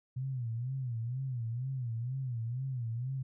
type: tone with vibrato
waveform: sine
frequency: 123.47 Hz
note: B2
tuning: in tune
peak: -33 dBFS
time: 0.16-3.23 s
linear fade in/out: 10 ms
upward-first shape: sine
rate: 2.1 Hz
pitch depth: 150 cents each way
effects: none

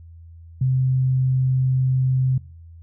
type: tone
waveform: sine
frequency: 130 Hz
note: C3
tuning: 11 cents flat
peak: -16 dBFS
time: 0.61-2.38 s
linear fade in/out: 5 ms
effects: noise-tail reverb RT60 0.6 s tail -25 dB re dry + added 83 Hz sine -40 dBFS peak until 2.82 s

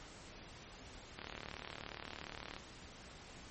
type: click train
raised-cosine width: 0.3 ms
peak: -28 dBFS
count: 52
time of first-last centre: 1.19-2.565 s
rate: 37.1 Hz
effects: pink hiss -54 dBFS RMS until 3.5 s + MP3 32 kbps

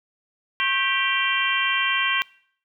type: harmonic tone with a mistuned harmonic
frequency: 392 Hz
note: G4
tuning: in tune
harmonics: 3 / 4 / 5 / 6 / 7 / 8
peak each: -27 / -27 / -27 / -27 / -27 / -27 dBFS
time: 0.6-2.22 s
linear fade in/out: 0 ms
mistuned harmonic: 3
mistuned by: -140 cents
effects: noise-tail reverb RT60 0.6 s tail -22 dB re dry

